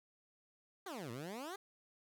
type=exponential two-way sweep; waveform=15% pulse; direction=down then up; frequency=412 to 110.7 to 412 Hz; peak=-37 dBFS; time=0.86-1.56 s; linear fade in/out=5 ms; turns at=1.11 s; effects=none